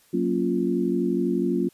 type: chord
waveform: sine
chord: Gb major seventh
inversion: none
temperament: equal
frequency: 185 / 233.1 / 277.2 / 349.2 Hz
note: Gb3 / Bb3 / Db4 / F4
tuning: 0 / 0 / 0 / 0 cents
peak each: -27 / -27 / -27 / -25 dBFS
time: 0.13-1.69 s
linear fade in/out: 10 ms
effects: white hiss -59 dBFS RMS until 1.73 s + resampled to 32000 Hz